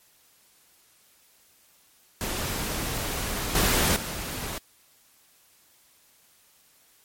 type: noise with level steps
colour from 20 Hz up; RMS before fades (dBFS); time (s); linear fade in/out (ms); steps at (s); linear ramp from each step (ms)
pink; -30 / -22 / -33; 2.21-4.58; 0; 3.55 / 3.96; 2
effects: white hiss -60 dBFS RMS until 7.04 s + MP3 64 kbps